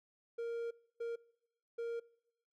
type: tone bursts at uneven times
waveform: triangle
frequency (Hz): 466.2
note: A#4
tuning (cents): 0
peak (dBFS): -35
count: 3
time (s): 0.38-0.71 / 1-1.16 / 1.78-2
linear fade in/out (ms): 10
effects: noise-tail reverb RT60 0.8 s tail -23 dB re dry